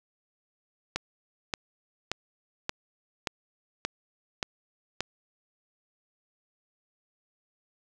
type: click train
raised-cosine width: 0.2 ms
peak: -11 dBFS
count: 8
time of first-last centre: 0.96-5.006 s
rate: 1.73 Hz
effects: none